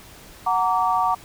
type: chord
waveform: sine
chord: Gb augmented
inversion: none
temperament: just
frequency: 740 / 925 / 1156.2 Hz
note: Gb5 / Bb5 / D6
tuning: 0 / -14 / -27 cents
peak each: -22 dBFS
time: 0.46-1.15 s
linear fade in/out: 10 ms
effects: pink hiss -45 dBFS RMS until 1.24 s